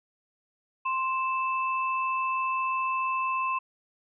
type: tone pair together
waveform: sine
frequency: 1047.6 / 2637 Hz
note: C6 / E7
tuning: +2 / 0 cents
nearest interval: octave + major third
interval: 1598 cents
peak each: -26 / -33 dBFS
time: 0.85-3.59 s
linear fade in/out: 10 ms
effects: none